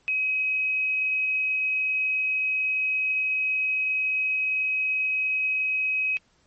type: tone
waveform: sine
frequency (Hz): 2538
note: D#7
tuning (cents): +34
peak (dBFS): -22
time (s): 0.08-6.17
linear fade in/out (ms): 0
effects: pink hiss -64 dBFS RMS until 6.46 s + MP3 32 kbps